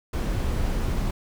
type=noise; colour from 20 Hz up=brown; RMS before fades=-25 dBFS; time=0.13-1.11 s; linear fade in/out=5 ms; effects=none